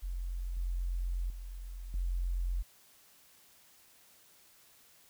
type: tone with level steps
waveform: sine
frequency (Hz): 44.14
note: F1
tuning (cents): +19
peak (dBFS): -34 / -31 / -40 / -30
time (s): 0.02-2.63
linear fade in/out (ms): 20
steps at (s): 0.57 / 1.3 / 1.94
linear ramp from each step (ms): 2
effects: white hiss -62 dBFS RMS until 5.09 s